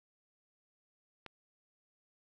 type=click; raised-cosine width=0.3 ms; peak=-29 dBFS; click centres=1.263 s; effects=none